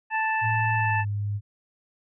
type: harmonic tone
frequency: 880 Hz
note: A5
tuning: in tune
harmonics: 1 / 2 / 3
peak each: -25 / -27 / -31 dBFS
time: 0.1-1.05 s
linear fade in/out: 50 ms
type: tone with pitch glide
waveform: sine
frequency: 110.6 to 102.6 Hz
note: A2 to G#2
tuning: +9 to -21 cents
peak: -25 dBFS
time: 0.41-1.41 s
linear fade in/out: 50 ms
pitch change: -130 cents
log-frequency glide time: 0.75-1.04 s
effects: none